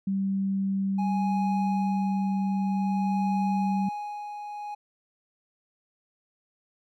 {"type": "tone", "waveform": "sine", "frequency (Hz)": 194.5, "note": "G3", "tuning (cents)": -13, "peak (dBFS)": -24, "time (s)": [0.07, 3.89], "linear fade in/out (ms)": 5}
{"type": "tone with tremolo", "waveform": "triangle", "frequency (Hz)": 830.6, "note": "G#5", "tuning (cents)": 0, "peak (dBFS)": -26, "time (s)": [0.98, 4.75], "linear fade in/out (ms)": 10, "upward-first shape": "sine", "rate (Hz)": 0.51, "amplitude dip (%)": 55}
{"effects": []}